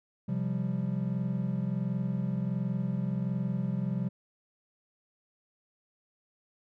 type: chord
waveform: triangle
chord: C suspended fourth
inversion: none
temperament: equal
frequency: 130.81 / 174.61 / 196 Hz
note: C3 / F3 / G3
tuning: 0 / 0 / 0 cents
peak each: -31 dBFS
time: 0.28-4.09 s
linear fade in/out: 10 ms
effects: none